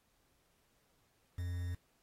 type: tone with quantisation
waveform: triangle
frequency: 88.2 Hz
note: F2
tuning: 18 cents sharp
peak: -34 dBFS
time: 1.38-1.75 s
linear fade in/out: 5 ms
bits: 9
effects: pink hiss -75 dBFS RMS until 2.02 s + AAC 48 kbps